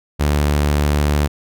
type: tone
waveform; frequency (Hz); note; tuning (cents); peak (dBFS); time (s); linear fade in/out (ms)
sawtooth; 73.42; D2; 0; -10; 0.19-1.28; 20
effects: none